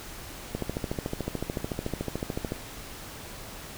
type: click train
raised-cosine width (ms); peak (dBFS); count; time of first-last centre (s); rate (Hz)
2; -16; 28; 0.55-2.521; 13.7
effects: pink hiss -42 dBFS RMS until 3.77 s